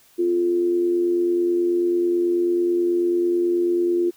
sine tone with amplitude modulation, 348.8 Hz, F4, 2 cents flat, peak -15 dBFS, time 0.18-4.11 s, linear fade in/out 20 ms, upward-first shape sine, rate 89.2 Hz, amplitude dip 45%, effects white hiss -55 dBFS RMS until 4.16 s

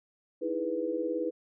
sine chord, E major seventh, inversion third, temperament equal, 311.1 / 329.6 / 415.3 / 493.9 Hz, D#4 / E4 / G#4 / B4, 0 / 0 / 0 / 0 cents, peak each -37 / -34 / -37 / -32 dBFS, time 0.41-1.31 s, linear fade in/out 20 ms, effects none

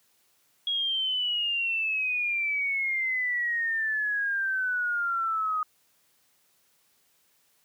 sine exponential sweep, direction down, 3316 to 1244.5 Hz, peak -25 dBFS, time 0.67-5.63 s, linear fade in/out 2 ms, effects white hiss -67 dBFS RMS until 7.64 s + high-pass 80 Hz 12 dB/octave

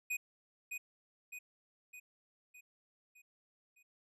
square tone with echo, 2489 Hz, D#7, in tune, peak -35 dBFS, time 0.1-0.17 s, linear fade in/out 10 ms, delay 610 ms, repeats 6, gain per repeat -5 dB, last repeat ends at 3.83 s, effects resampled to 32000 Hz

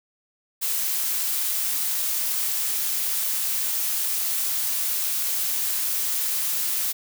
blue noise, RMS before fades -25 dBFS, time 0.61-6.93 s, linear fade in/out 20 ms, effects none

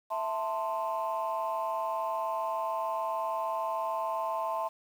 sine chord, A minor, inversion second, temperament equal with one note detuned, 659.3 / 886.6 / 1046.5 Hz, E5 / A5 / C6, 0 / +13 / 0 cents, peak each -33 dBFS, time 0.1-4.69 s, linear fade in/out 20 ms, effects tanh soft clip ceiling -23 dBFS + 9-bit

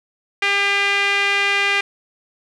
sawtooth tone with band-pass filter, 400.6 Hz, G4, 38 cents sharp, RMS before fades -18 dBFS, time 0.42-1.81 s, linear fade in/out 5 ms, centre 2300 Hz, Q 3, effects resampled to 24000 Hz + 7-bit

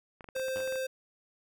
clicks, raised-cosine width 0.5 ms, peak -31 dBFS, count 11, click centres 0.208 / 0.243 / 0.288 / 0.364 / 0.397 / 0.483 / 0.571 / 0.604 / 0.676 / 0.724 / 0.757 s
square tone, 523.3 Hz, C5, in tune, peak -32 dBFS, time 0.35-0.87 s, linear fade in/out 10 ms
5% pulse tone with exponential decay, 98 Hz, G2, in tune, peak -30 dBFS, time 0.56-0.83 s, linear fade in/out 0 ms, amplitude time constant 57 ms
effects none

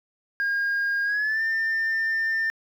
sine tone with pitch glide, 1620 to 1797.5 Hz, G#6 to A6, -43 to +36 cents, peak -20 dBFS, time 0.4-2.5 s, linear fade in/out 0 ms, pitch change +179 cents, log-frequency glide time 1.04-1.43 s, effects tanh soft clip ceiling -20 dBFS + 9-bit

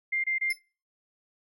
sine tone bursts, 2100 Hz, C7, 6 cents sharp, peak -25 dBFS, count 3, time 0.12-0.53 s, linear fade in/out 10 ms, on 120 ms, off 25 ms
25% pulse tone with exponential decay, 5274 Hz, E8, in tune, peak -27 dBFS, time 0.5-0.6 s, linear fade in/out 5 ms, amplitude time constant 21 ms
effects noise-tail reverb RT60 0.4 s tail -26 dB re dry

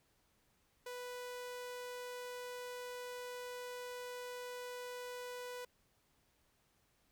sawtooth tone, 493.9 Hz, B4, in tune, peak -40 dBFS, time 0.86-5.65 s, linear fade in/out 5 ms, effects pink hiss -75 dBFS RMS until 7.11 s

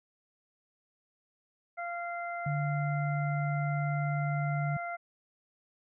harmonic tone, 692 Hz, F5, 16 cents flat, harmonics 1 / 2 / 3, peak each -36 / -40 / -42 dBFS, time 1.77-4.97 s, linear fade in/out 20 ms
sine tone, 146.83 Hz, D3, in tune, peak -29 dBFS, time 2.46-4.77 s, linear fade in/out 5 ms
effects none

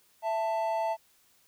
triangle tone pair together, 663 / 885 Hz, E5 / A5, +10 / +10 cents, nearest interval perfect fourth, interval 500 cents, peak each -28 dBFS, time 0.22-0.97 s, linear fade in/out 50 ms, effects white hiss -65 dBFS RMS until 1.47 s

